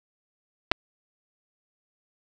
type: clicks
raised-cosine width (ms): 0.3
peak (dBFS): -5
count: 2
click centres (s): 0.715 / 0.718
effects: none